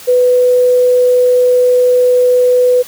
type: tone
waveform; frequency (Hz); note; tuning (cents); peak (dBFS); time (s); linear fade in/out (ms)
sine; 497.3; B4; +12; -6; 0.07-2.83; 20
effects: white hiss -33 dBFS RMS until 2.87 s